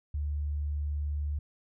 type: tone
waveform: sine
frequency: 73.42 Hz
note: D2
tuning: in tune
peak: -29 dBFS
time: 0.14-1.39 s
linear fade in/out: 5 ms
effects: none